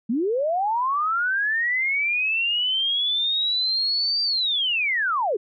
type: linear two-way sweep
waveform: sine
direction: up then down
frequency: 207.7 to 4699 to 357.9 Hz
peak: -20 dBFS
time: 0.09-5.37 s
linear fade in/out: 10 ms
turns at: 4.23 s
effects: none